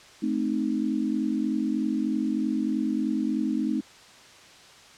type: tone cluster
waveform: sine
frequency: 216.8 / 260 / 309.8 Hz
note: A3 / C4 / D#4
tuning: -25 / -11 / -7 cents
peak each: -28 dBFS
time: 0.22-3.81 s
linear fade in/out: 10 ms
effects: white hiss -50 dBFS RMS until 4.97 s + low-pass 6000 Hz 12 dB/octave